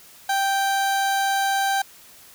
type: tone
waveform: 30% pulse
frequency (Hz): 784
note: G5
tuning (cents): 0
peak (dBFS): -17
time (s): 0.29-1.82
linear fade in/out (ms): 5
effects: white hiss -48 dBFS RMS until 2.34 s